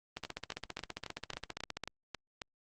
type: two click trains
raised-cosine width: 0.2 ms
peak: -22 / -20 dBFS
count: 9 / 26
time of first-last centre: 0.25-2.418 / 0.17-1.837 s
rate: 3.69 / 15 Hz
effects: Opus 24 kbps